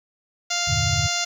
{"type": "harmonic tone", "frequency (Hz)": 698.5, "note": "F5", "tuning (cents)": 0, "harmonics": [1, 2, 3, 4, 5, 6, 7, 8, 9, 10], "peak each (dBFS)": [-31, -31, -31, -31, -31, -31, -31, -31, -31, -31], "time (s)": [0.5, 1.25], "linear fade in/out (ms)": 10}
{"type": "chord", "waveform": "sine", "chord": "E half-diminished seventh", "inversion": "none", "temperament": "equal", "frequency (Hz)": [82.41, 98, 116.54, 146.83], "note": ["E2", "G2", "Bb2", "D3"], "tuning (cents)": [0, 0, 0, 0], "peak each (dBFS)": -27, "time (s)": [0.67, 1.08], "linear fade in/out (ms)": 20}
{"effects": ["8-bit"]}